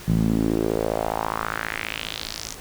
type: tone with band-pass filter sweep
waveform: sawtooth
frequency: 54.8 Hz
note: A1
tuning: 6 cents flat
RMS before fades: -25 dBFS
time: 0.07-2.55 s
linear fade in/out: 20 ms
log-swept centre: 160 to 6700 Hz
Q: 2.9
effects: pink hiss -40 dBFS RMS until 2.6 s